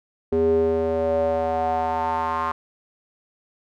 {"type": "tone with band-pass filter sweep", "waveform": "square", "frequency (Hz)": 81.4, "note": "E2", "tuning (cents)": -21, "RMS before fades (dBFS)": -22, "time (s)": [0.32, 2.52], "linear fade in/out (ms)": 5, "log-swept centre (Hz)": [370, 1100], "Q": 5.5, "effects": []}